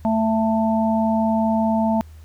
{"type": "harmonic tone", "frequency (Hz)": 221.9, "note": "A3", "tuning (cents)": 15, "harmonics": [1, 3, 4], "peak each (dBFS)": [-18, -23, -24], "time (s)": [0.05, 2.01], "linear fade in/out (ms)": 0, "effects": ["added 78 Hz sine -39 dBFS peak until 2.24 s", "pink hiss -56 dBFS RMS until 2.24 s"]}